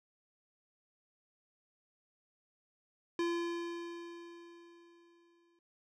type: tone with exponential decay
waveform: square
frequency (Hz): 341.8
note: F4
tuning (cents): -37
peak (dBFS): -31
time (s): 3.19-5.59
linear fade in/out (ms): 2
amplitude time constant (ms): 520
effects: low-pass 5000 Hz 12 dB/octave